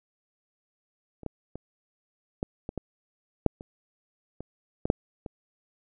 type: clicks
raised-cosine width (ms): 2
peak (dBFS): -30 / -19 / -24 / -15 / -20 / -18 / -6 / -27 / -24 / -15 / -6 / -23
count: 12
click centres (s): 1.233 / 1.263 / 1.556 / 2.429 / 2.691 / 2.777 / 3.463 / 3.609 / 4.406 / 4.855 / 4.901 / 5.262
effects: none